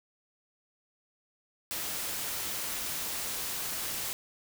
white noise, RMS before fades -35 dBFS, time 1.71-4.13 s, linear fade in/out 0 ms, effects none

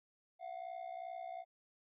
triangle ring-modulated tone, 710 Hz, F5, 28 cents sharp, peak -38 dBFS, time 0.39-1.45 s, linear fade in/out 50 ms, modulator 31.3 Hz, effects resampled to 8000 Hz

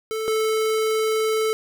square tone pair in turn, 440 / 438.1 Hz, A4 / A4, 0 / -7 cents, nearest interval unison, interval 7 cents, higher first, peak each -25 / -20 dBFS, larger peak second, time 0.11-0.28 / 0.28-1.53 s, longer second, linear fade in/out 0 ms, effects none

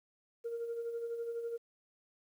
sine tone with tremolo, 466.2 Hz, A#4, in tune, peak -33 dBFS, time 0.44-1.58 s, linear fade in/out 20 ms, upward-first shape sine, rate 12 Hz, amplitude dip 50%, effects tanh soft clip ceiling -32 dBFS + 11-bit

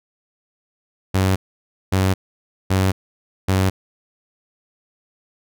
sawtooth tone bursts, 94.9 Hz, F#2, 44 cents sharp, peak -11 dBFS, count 4, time 1.14-3.7 s, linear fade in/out 10 ms, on 220 ms, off 560 ms, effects none

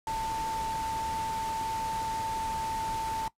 sine tone in noise, 890 Hz, A5, 20 cents sharp, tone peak -30 dBFS, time 0.07-3.28 s, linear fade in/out 2 ms, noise pink, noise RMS -40 dBFS, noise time 0.07-3.28 s, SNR +7 dB, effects noise-tail reverb RT60 0.1 s tail -18 dB re dry + low-pass 11000 Hz 12 dB/octave

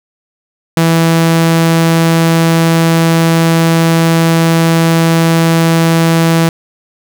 sawtooth tone, 164.81 Hz, E3, in tune, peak -3 dBFS, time 0.77-6.49 s, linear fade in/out 2 ms, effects none

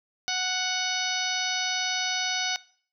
harmonic tone with a mistuned harmonic, 740 Hz, F#5, in tune, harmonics 1 / 2 / 3 / 4 / 5 / 6 / 7 / 8, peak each -34 / -34 / -34 / -34 / -34 / -34 / -34 / -34 dBFS, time 0.28-2.56 s, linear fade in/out 0 ms, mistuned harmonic 7, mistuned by -33 cents, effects noise-tail reverb RT60 0.5 s tail -21 dB re dry

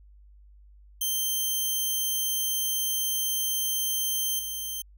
5% pulse tone with level steps, 3136 Hz, G7, in tune, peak -17 / -23 dBFS, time 1.01-4.82 s, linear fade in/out 5 ms, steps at 4.39 s, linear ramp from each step 2 ms, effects added 50 Hz sine -50 dBFS peak until 4.97 s

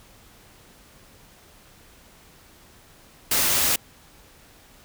white noise, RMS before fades -21 dBFS, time 3.31-3.76 s, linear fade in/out 5 ms, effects pink hiss -52 dBFS RMS until 4.84 s

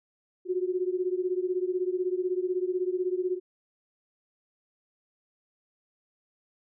sine beating tone pair, 360 / 376 Hz, F#4 / F#4, -47 / +28 cents, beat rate 16 Hz, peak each -28 / -30 dBFS, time 0.45-3.4 s, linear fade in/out 50 ms, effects none

